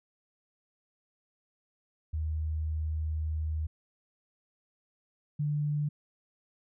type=tone pair in turn; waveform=sine; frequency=78.1 / 147.86 Hz; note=D#2 / D3; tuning=+7 / +12 cents; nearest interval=major seventh; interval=1105 cents; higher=second; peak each=-29 / -27 dBFS; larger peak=second; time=2.13-3.67 / 5.39-5.89 s; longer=first; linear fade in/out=10 ms; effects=none